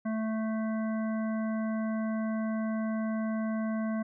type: harmonic tone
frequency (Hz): 220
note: A3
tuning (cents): 0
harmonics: 1 / 3 / 5 / 7 / 9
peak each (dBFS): -29 / -38 / -44 / -46 / -50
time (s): 0.05-4.03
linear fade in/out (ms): 10
effects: none

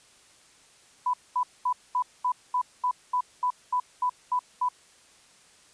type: tone bursts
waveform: sine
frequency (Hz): 995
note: B5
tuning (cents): +13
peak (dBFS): -22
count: 13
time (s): 1.06-4.688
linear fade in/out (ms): 5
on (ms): 76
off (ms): 220
effects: white hiss -57 dBFS RMS until 5.73 s + resampled to 22050 Hz

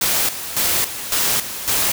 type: noise with tremolo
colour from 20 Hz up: white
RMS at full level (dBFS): -18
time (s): 0.01-1.92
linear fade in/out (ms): 5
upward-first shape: square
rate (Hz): 1.8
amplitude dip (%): 70
effects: none

